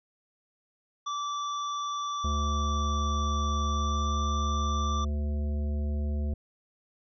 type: tone with pitch glide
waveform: square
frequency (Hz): 1163 to 1173.8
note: D6 to D6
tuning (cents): -17 to -1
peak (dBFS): -31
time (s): 1.06-5.05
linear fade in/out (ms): 10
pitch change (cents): +16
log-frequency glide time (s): 3.65-4.2
type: harmonic tone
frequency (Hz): 73.42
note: D2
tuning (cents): 0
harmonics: 1 / 3 / 5 / 7 / 9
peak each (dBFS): -27 / -37 / -46 / -47 / -49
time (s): 2.24-6.34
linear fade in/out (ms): 5
effects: resampled to 16000 Hz